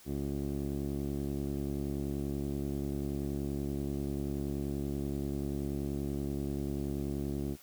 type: tone with low-pass filter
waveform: 15% pulse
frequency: 70.4 Hz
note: C#2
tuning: 27 cents sharp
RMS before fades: -35 dBFS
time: 0.05-7.57 s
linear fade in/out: 50 ms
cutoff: 400 Hz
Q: 3.2
effects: white hiss -57 dBFS RMS until 7.62 s